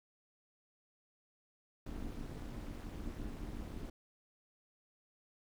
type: noise with amplitude modulation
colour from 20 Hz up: brown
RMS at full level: -40 dBFS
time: 1.86-3.9 s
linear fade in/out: 5 ms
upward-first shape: sine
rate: 260 Hz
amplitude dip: 85%
effects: none